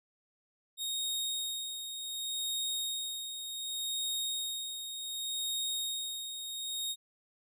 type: tone with tremolo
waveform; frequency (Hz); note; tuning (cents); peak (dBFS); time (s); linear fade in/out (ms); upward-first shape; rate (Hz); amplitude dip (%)
sawtooth; 3729; A#7; 0; -29; 0.77-6.96; 50; sine; 0.67; 55
effects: none